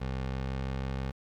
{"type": "tone with pitch glide", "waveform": "20% pulse", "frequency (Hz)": [65.41, 66.25], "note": ["C2", "C2"], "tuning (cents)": [0, 22], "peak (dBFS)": -27, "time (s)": [0, 1.12], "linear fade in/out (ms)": 20, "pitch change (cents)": 22, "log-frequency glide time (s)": [0.22, 0.57], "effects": ["low-pass 4000 Hz 12 dB/octave", "10-bit"]}